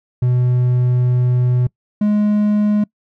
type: tone pair in turn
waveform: triangle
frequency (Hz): 124.3 / 209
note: B2 / G#3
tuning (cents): +12 / +11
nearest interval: major sixth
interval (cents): 899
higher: second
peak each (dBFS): -10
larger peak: neither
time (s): 0.22-1.67 / 2.01-2.84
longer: first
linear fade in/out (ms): 5
effects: noise-tail reverb RT60 0.1 s tail -24 dB re dry